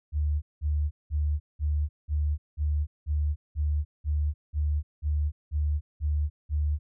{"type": "tone bursts", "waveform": "sine", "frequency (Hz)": 74.6, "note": "D2", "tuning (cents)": 28, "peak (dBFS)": -23, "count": 14, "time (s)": [0.12, 6.79], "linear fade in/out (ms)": 50, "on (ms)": 300, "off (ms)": 190, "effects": []}